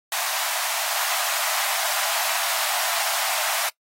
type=high-pass noise; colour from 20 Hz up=pink; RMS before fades=-25 dBFS; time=0.12-3.69 s; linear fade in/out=2 ms; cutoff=620 Hz; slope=96 dB/octave; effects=noise-tail reverb RT60 0.1 s tail -22 dB re dry + AAC 48 kbps